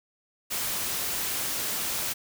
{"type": "noise", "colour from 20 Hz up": "white", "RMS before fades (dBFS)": -30, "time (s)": [0.5, 2.14], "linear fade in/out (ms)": 20, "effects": []}